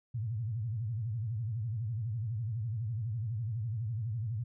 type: tone with vibrato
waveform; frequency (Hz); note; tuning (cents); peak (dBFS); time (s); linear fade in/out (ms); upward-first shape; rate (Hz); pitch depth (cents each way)
sine; 112.3; A2; +36; -32; 0.14-4.44; 10; sine; 12; 180
effects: none